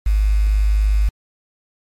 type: tone with quantisation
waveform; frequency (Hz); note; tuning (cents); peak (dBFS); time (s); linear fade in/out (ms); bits
sine; 51.6; G#1; -10; -12; 0.06-1.09; 5; 6
effects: MP3 64 kbps